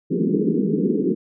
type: band-pass noise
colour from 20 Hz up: pink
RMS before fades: -20 dBFS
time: 0.1-1.15 s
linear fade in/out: 20 ms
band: 160 to 450 Hz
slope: 96 dB/octave
effects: none